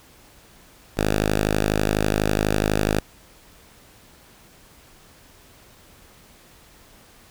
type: tone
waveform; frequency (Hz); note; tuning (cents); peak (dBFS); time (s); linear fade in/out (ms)
5% pulse; 52.1; G#1; +6; -8; 0.97-3; 5
effects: pink hiss -51 dBFS RMS until 7.3 s